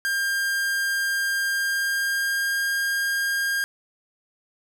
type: tone with pitch glide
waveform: 45% pulse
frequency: 1601 to 1612.1 Hz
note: G6 to G6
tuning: +36 to +48 cents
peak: -22 dBFS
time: 0.05-3.64 s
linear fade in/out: 0 ms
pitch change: +12 cents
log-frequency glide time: 1.48-2.66 s
effects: none